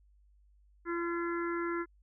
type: harmonic tone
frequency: 341.6 Hz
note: F4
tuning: 38 cents flat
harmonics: 1 / 3 / 4 / 5 / 6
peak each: -33 / -42 / -39 / -43 / -46 dBFS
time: 0.85-1.86 s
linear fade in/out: 50 ms
effects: added 50 Hz sine -61 dBFS peak until 2.02 s